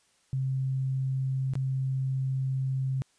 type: tone with dropouts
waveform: sine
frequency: 132.6 Hz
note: C3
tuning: 23 cents sharp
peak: -26 dBFS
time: 0.33-3.02 s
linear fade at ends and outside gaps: 0 ms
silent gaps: 1.536-1.554 s
effects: white hiss -67 dBFS RMS until 3.18 s + resampled to 22050 Hz